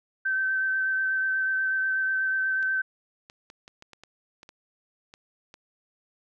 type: tone with vibrato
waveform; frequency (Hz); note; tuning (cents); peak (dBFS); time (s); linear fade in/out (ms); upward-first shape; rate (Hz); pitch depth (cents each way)
sine; 1544; G6; -27; -23; 0.25-2.82; 10; sine; 8.2; 14
type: clicks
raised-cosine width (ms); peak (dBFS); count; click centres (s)
0.2; -29; 11; 2.628 / 3.299 / 3.501 / 3.679 / 3.824 / 3.933 / 4.036 / 4.431 / 4.491 / 5.139 / 5.541
effects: none